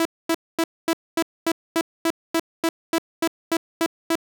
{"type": "tone bursts", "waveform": "sawtooth", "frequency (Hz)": 329.6, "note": "E4", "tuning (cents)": 0, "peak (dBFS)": -14, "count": 15, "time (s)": [0, 4.155], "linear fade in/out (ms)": 2, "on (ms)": 53, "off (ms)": 240, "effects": []}